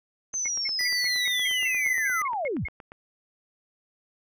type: linear sweep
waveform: sine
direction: down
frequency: 6272 to 32.24 Hz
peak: -26 dBFS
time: 0.33-2.66 s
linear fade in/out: 20 ms
type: click train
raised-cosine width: 0.5 ms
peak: -28 dBFS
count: 23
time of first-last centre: 0.34-2.919 s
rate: 8.53 Hz
type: tone bursts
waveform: sine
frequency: 2158 Hz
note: C#7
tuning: 47 cents flat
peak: -29 dBFS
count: 12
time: 0.45-2.68 s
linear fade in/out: 5 ms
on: 30 ms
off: 170 ms
type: tone with pitch glide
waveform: square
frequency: 1975.5 to 2025 Hz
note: B6 to B6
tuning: 0 to +43 cents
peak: -27 dBFS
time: 0.79-2.22 s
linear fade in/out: 2 ms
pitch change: +43 cents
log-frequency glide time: 1.25-1.66 s
effects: none